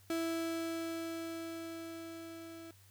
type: tone with level ramp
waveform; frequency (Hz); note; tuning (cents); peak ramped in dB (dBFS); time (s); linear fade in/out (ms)
35% pulse; 329.6; E4; 0; -31 to -46; 0.1-2.71; 2
effects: added 97 Hz sine -61 dBFS peak until 2.9 s + white hiss -65 dBFS RMS until 2.9 s